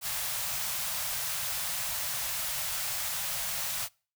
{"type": "band-stop noise", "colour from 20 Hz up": "white", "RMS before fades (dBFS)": -33, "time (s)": [0.01, 3.89], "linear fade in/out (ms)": 50, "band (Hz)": [180, 550], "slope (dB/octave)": 48, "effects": ["noise-tail reverb RT60 0.4 s tail -26 dB re dry"]}